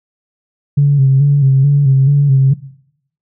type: tone with vibrato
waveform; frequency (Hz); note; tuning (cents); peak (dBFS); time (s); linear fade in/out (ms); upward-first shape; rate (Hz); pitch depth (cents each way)
sine; 138.59; C#3; 0; -5; 0.77-2.54; 10; square; 2.3; 53
effects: noise-tail reverb RT60 0.7 s tail -17 dB re dry + tanh soft clip ceiling -1 dBFS